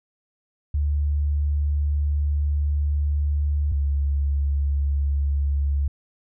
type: tone pair in turn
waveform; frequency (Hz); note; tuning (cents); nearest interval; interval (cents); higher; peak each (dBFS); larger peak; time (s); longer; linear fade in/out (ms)
sine; 73 / 70.64; D2 / C#2; -10 / +33; minor second; 57; first; -19 / -19; neither; 0.74-3.72 / 3.72-5.88; first; 5
effects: none